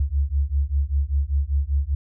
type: beating tone pair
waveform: sine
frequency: 67.9 / 73 Hz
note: C#2 / D2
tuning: -35 / -10 cents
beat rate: 5.1 Hz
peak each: -22 dBFS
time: 0-1.95 s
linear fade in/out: 5 ms
effects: none

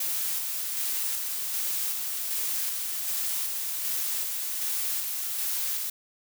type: noise with tremolo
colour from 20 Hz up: blue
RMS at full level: -29 dBFS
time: 0-5.9 s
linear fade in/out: 5 ms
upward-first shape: square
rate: 1.3 Hz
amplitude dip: 25%
effects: none

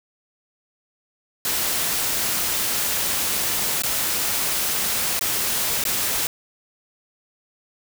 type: noise with dropouts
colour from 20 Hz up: white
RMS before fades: -23 dBFS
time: 1.45-6.27 s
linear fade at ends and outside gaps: 1 ms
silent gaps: 3.821-3.835 / 5.193-5.21 / 5.839-5.852 s
effects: none

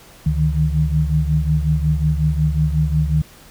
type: tone cluster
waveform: sine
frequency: 71.1 / 150.7 / 156.2 Hz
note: C#2 / D3 / D#3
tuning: +45 / +45 / +7 cents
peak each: -19 dBFS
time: 0.26-3.22 s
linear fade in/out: 5 ms
effects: pink hiss -45 dBFS RMS until 3.5 s

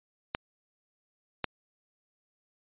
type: clicks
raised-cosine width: 0.3 ms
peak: -12 dBFS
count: 2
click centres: 0.349 / 1.443 s
effects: resampled to 8000 Hz

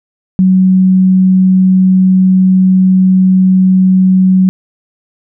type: tone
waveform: sine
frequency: 186.9 Hz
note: F#3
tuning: 18 cents sharp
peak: -4 dBFS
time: 0.39-4.49 s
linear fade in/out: 0 ms
effects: none

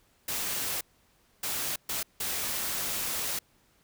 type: noise bursts at uneven times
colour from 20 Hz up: white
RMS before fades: -32 dBFS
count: 4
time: 0.28-0.81 / 1.43-1.76 / 1.89-2.03 / 2.2-3.39 s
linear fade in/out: 5 ms
effects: pink hiss -66 dBFS RMS until 3.83 s

